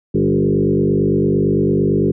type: tone with frequency modulation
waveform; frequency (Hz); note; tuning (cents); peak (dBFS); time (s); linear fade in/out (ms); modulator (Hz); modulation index
sine; 277.5; C#4; +2; -12; 0.14-2.12; 10; 48.9; 3.2
effects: none